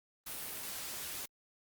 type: noise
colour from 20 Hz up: white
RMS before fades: -42 dBFS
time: 0.26-1.26 s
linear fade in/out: 10 ms
effects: Opus 32 kbps